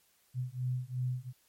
sine beating tone pair, 125 / 127.8 Hz, B2 / C3, +21 / -40 cents, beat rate 2.8 Hz, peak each -35 / -35 dBFS, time 0.34-1.33 s, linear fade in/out 50 ms, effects white hiss -69 dBFS RMS until 1.48 s + MP3 64 kbps

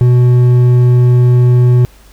triangle tone with hard clipping, 123.4 Hz, B2, 1 cent flat, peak -6 dBFS, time 0.01-1.85 s, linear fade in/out 0 ms, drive 9 dB, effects added 50 Hz sine -40 dBFS peak until 2.12 s + pink hiss -45 dBFS RMS until 2.12 s

